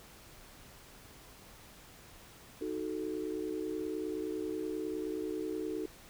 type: chord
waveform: sine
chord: D# diminished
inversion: none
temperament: equal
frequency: 311.1 / 370 / 440 Hz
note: D#4 / F#4 / A4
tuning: 0 / 0 / 0 cents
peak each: -38 / -39 / -39 dBFS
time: 2.61-5.86 s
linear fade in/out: 5 ms
effects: pink hiss -55 dBFS RMS until 6.09 s